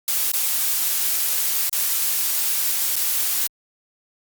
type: noise with dropouts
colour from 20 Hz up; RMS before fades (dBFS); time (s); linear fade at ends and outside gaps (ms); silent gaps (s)
blue; -21; 0.08-3.47; 1; 0.317-0.336 / 1.694-1.728 / 2.957-2.964
effects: Opus 48 kbps